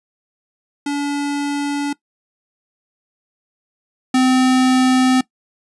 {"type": "tone pair in turn", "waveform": "square", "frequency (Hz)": [286.4, 257.2], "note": ["D4", "C4"], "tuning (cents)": [-43, -30], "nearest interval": "major second", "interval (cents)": 187, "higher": "first", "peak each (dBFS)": [-19, -12], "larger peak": "second", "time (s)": [[0.86, 1.93], [4.14, 5.21]], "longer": "neither", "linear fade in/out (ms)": 5, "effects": ["noise-tail reverb RT60 0.1 s tail -20 dB re dry", "resampled to 24000 Hz"]}